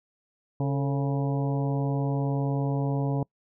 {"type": "harmonic tone with a mistuned harmonic", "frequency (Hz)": 138.59, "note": "C#3", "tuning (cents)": 0, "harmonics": [1, 2, 3, 4, 5, 6, 7], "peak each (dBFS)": [-25, -31, -35, -37, -39, -41, -42], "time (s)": [0.6, 3.23], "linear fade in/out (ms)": 2, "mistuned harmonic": 3, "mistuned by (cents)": 79, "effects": ["noise-tail reverb RT60 0.1 s tail -26 dB re dry"]}